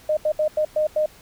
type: tone bursts at uneven times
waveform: sine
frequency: 613 Hz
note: D#5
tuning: 26 cents flat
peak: -17 dBFS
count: 6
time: 0.09-0.17 / 0.25-0.32 / 0.39-0.48 / 0.57-0.65 / 0.76-0.87 / 0.96-1.06 s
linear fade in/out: 5 ms
effects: pink hiss -49 dBFS RMS until 1.21 s